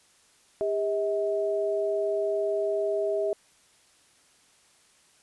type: tone pair together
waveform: sine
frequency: 402.3 / 640 Hz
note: G4 / D#5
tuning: +45 / +49 cents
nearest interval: minor sixth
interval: 804 cents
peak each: -27 dBFS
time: 0.61-3.33 s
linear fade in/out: 0 ms
effects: white hiss -61 dBFS RMS until 5.22 s + resampled to 24000 Hz